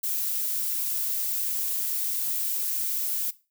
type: noise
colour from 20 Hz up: violet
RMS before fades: -28 dBFS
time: 0.03-3.31 s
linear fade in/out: 10 ms
effects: noise-tail reverb RT60 0.3 s tail -18 dB re dry